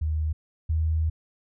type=tone pair in turn; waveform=sine; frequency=77.7 / 79.52 Hz; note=D#2 / D#2; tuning=-2 / +38 cents; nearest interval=unison; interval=40 cents; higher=second; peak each=-23 / -21 dBFS; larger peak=second; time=0.01-0.33 / 0.69-1.1 s; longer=second; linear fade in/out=10 ms; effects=none